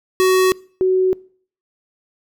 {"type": "tone pair in turn", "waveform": ["square", "sine"], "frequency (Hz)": [373.3, 373.3], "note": ["F#4", "F#4"], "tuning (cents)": [15, 15], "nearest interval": "unison", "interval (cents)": 0, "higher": "neither", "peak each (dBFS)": -12, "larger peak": "neither", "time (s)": [[0.2, 0.52], [0.81, 1.13]], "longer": "neither", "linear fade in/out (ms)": 0, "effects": ["noise-tail reverb RT60 0.5 s tail -24 dB re dry"]}